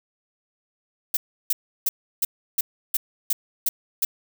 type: noise bursts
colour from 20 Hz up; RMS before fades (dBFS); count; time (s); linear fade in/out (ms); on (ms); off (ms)
violet; -21; 9; 1.14-4.05; 5; 30; 330
effects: none